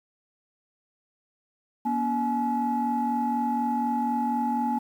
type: tone cluster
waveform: sine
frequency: 239.5 / 283.6 / 851 Hz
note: A#3 / C#4 / G#5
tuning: +47 / +40 / +42 cents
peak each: -26 / -33 / -25 dBFS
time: 1.85-4.79 s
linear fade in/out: 10 ms
effects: tanh soft clip ceiling -17 dBFS + 9-bit